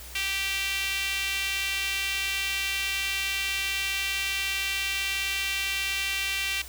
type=tone with high-pass filter; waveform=sawtooth; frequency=390.1 Hz; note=G4; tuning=8 cents flat; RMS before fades=-29 dBFS; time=0.15-6.62 s; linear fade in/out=5 ms; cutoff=2500 Hz; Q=2.9; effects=added 60 Hz sine -44 dBFS peak until 6.68 s + white hiss -44 dBFS RMS until 6.68 s